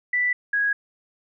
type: tone pair in turn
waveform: sine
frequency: 1975.5 / 1654.4 Hz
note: B6 / G#6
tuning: 0 / -7 cents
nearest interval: minor third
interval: 307 cents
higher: first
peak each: -19 dBFS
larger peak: neither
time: 0.13-0.33 / 0.53-0.73 s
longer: neither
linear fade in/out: 5 ms
effects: none